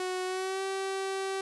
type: tone with pitch glide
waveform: sawtooth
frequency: 368.8 to 386 Hz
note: F#4 to G4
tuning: -6 to -27 cents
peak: -27 dBFS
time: 0-1.41 s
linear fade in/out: 2 ms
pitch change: +79 cents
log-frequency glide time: 0.25-0.62 s
effects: resampled to 24000 Hz + 9-bit